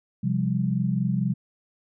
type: chord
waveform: sine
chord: C suspended fourth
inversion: none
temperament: equal with one note detuned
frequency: 130.81 / 174.61 / 198.73 Hz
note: C3 / F3 / G3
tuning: 0 / 0 / +24 cents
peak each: -26 dBFS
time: 0.23-1.34 s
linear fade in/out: 10 ms
effects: none